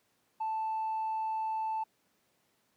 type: tone with tanh clipping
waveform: triangle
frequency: 880 Hz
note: A5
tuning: in tune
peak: -31 dBFS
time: 0.4-1.84 s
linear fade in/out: 10 ms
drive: 5 dB
effects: pink hiss -73 dBFS RMS until 2.76 s + high-pass 150 Hz 12 dB/octave